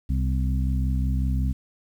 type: harmonic tone with a mistuned harmonic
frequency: 65.41 Hz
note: C2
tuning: in tune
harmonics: 1 / 2 / 3 / 4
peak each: -22 / -28 / -32 / -34 dBFS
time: 0.09-1.53 s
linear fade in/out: 10 ms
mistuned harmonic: 4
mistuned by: -23 cents
effects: 9-bit